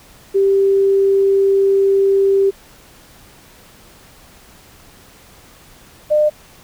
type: tone pair in turn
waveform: sine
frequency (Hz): 392 / 603.6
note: G4 / D5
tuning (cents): 0 / +47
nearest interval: perfect fifth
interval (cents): 747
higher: second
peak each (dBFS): -10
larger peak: neither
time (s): 0.34-2.51 / 6.1-6.3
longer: first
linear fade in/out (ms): 20
effects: pink hiss -45 dBFS RMS until 6.63 s